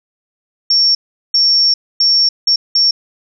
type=tone bursts at uneven times; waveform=sine; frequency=5480 Hz; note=F8; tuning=34 cents flat; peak=-8 dBFS; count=5; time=0.7-0.95 / 1.34-1.74 / 2-2.29 / 2.47-2.56 / 2.75-2.91 s; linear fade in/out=5 ms; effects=none